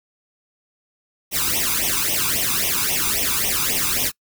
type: noise with flanger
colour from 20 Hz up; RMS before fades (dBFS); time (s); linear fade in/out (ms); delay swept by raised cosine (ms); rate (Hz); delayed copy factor
white; -21; 1.31-4.12; 50; 0.33 to 0.84; 3.7; +1
effects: noise-tail reverb RT60 0.1 s tail -25 dB re dry